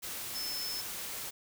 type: tone in noise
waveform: sine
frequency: 5260 Hz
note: E8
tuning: 5 cents flat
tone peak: -36 dBFS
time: 0.34-0.82 s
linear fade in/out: 20 ms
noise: white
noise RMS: -40 dBFS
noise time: 0.02-1.31 s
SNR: +1 dB
effects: none